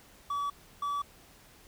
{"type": "tone pair in turn", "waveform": "triangle", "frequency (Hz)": [1143, 1147.6], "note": ["D6", "D6"], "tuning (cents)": [-47, -40], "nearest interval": "unison", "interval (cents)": 7, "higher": "second", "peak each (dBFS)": -28, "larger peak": "neither", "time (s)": [[0.3, 0.5], [0.82, 1.02]], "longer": "neither", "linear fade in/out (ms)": 5, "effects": ["pink hiss -57 dBFS RMS until 1.67 s"]}